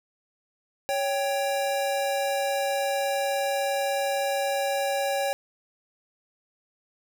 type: tone pair together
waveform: square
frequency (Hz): 557.2 / 788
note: C#5 / G5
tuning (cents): +9 / +9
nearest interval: tritone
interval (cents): 600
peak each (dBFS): -27 / -29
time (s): 0.89-5.33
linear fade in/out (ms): 0
effects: none

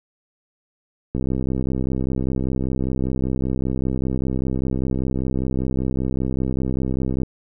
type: click train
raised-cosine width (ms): 3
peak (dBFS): -11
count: 397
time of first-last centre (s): 1.15-7.233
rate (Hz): 65.1
effects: none

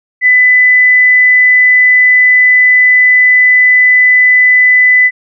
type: tone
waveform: sine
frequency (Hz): 2000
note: B6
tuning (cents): +21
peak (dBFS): -3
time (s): 0.21-5.11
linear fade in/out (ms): 50
effects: none

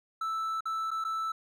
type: tone with dropouts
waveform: triangle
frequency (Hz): 1318.5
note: E6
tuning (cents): 0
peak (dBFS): -28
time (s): 0.21-1.32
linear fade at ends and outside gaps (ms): 5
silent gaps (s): 0.607-0.655 / 0.907-0.913 / 1.041-1.048
effects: none

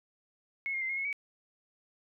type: tone with pitch steps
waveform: sine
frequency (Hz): 2183 / 2131 / 2077 / 2149 / 2181 / 2269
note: C#7 / C7 / C7 / C7 / C#7 / C#7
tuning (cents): -27 / +31 / -13 / +46 / -29 / +40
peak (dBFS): -31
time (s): 0.66-1.128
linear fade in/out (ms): 0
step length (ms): 78
effects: none

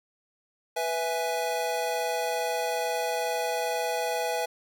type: chord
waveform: square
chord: E major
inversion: second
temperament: equal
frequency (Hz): 493.9 / 659.3 / 830.6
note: B4 / E5 / G#5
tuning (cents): 0 / 0 / 0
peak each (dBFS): -32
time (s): 0.76-4.46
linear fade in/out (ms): 10
effects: none

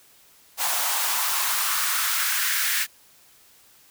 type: noise with high-pass filter sweep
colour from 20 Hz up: white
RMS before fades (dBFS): -24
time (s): 0.57-2.87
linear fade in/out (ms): 50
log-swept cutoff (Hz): 780 to 1800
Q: 2.7
effects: white hiss -55 dBFS RMS until 3.9 s

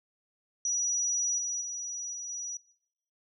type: tone with level steps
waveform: sine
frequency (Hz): 5840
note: F#8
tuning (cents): -24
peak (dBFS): -27 / -31 / -35 / -37 / -35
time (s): 0.65-2.57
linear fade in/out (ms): 2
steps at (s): 1.38 / 1.61 / 2.13 / 2.29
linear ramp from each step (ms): 5
effects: noise-tail reverb RT60 0.8 s tail -24 dB re dry

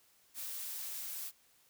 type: noise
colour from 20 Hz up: blue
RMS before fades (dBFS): -42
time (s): 0.34-1.32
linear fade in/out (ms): 50
effects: white hiss -68 dBFS RMS until 1.69 s

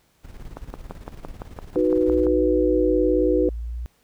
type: noise with tremolo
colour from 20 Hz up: brown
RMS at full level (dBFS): -37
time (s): 0.23-2.27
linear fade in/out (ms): 20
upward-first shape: square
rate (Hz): 18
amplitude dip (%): 55
type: click train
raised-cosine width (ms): 1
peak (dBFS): -18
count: 11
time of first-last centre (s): 0.57-2.268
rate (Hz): 5.89
type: chord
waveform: sine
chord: B major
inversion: first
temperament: equal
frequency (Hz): 311.1 / 370 / 493.9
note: D#4 / F#4 / B4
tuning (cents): 0 / 0 / 0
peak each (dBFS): -21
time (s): 1.76-3.49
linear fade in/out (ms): 2
type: linear two-way sweep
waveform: sine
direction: down then up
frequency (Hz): 61.74 to 51 to 60.2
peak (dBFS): -27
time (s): 2.08-3.86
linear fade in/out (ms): 0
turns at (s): 3
effects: pink hiss -63 dBFS RMS until 4.03 s

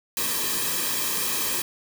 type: noise with comb filter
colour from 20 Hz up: white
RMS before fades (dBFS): -26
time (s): 0.17-1.62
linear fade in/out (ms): 2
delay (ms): 1.4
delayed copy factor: -0.75
effects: none

